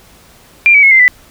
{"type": "tone with pitch steps", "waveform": "sine", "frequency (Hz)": [2386, 2280, 2178, 2081, 1987.9], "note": ["D7", "C#7", "C#7", "C7", "B6"], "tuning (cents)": [27, 48, -31, -10, 11], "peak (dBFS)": -3, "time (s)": [0.66, 1.08], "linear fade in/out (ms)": 0, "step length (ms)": 84, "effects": ["pink hiss -43 dBFS RMS until 1.3 s"]}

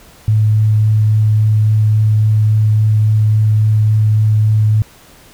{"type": "tone with vibrato", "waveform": "sine", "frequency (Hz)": 107.7, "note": "A2", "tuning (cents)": -37, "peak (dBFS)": -8, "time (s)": [0.28, 4.82], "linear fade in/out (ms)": 0, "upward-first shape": "triangle", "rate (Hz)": 3.6, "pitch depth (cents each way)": 9, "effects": ["pink hiss -43 dBFS RMS until 5.33 s"]}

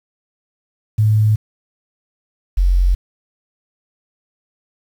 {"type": "tone pair in turn", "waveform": "sine", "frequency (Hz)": [107.6, 45.24], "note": ["A2", "F#1"], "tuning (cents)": [-38, -38], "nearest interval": "octave + minor third", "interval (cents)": 1500, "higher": "first", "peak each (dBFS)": -10, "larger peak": "neither", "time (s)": [[0.98, 1.36], [2.57, 2.95]], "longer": "neither", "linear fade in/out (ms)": 10, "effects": ["7-bit"]}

